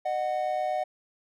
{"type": "tone pair together", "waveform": "triangle", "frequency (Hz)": [611.6, 740], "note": ["D#5", "F#5"], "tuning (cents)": [-30, 0], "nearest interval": "minor third", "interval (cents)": 330, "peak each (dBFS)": [-28, -26], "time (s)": [0.05, 0.84], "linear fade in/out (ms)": 10, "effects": []}